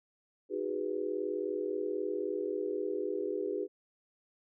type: chord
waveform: sine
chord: G# minor seventh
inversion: second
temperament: equal with one note detuned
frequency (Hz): 311.1 / 370 / 410.1 / 493.9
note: D#4 / F#4 / G#4 / B4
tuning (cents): 0 / 0 / -22 / 0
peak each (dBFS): -40 / -37 / -35 / -39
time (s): 0.49-3.68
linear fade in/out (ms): 50
effects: none